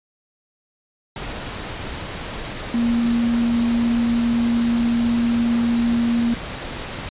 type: tone in noise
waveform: sine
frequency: 235 Hz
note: A#3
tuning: 14 cents sharp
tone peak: -16 dBFS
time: 2.74-6.34 s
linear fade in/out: 2 ms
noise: pink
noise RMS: -30 dBFS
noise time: 1.16-7.09 s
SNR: +11 dB
effects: resampled to 8000 Hz